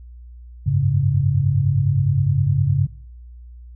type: chord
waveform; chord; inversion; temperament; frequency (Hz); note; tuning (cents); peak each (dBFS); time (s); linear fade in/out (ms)
sine; F# suspended second; none; equal with one note detuned; 94.06 / 103.83 / 138.59; F#2 / G#2 / C#3; +29 / 0 / 0; -22 / -21 / -17; 0.66-2.87; 10
effects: noise-tail reverb RT60 0.6 s tail -22 dB re dry + added 60 Hz sine -37 dBFS peak until 3.75 s